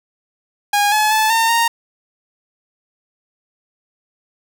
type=tone with pitch steps; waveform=sawtooth; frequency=819 / 854 / 870 / 909 / 927 Hz; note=G#5 / G#5 / A5 / A#5 / A#5; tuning=-24 / +48 / -20 / -44 / -10 cents; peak=-9 dBFS; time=0.73-1.68 s; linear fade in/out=5 ms; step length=190 ms; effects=none